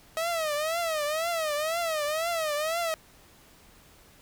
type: tone with vibrato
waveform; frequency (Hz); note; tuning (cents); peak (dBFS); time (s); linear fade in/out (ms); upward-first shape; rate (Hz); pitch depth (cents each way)
sawtooth; 635; D#5; +35; -23; 0.17-2.94; 0; triangle; 2; 160
effects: pink hiss -56 dBFS RMS until 4.21 s